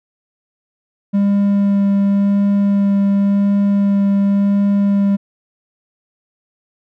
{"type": "tone with vibrato", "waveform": "triangle", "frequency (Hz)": 200, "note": "G3", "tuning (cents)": 35, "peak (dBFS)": -9, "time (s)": [1.13, 5.17], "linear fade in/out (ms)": 20, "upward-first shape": "sine", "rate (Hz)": 0.92, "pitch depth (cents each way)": 9, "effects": []}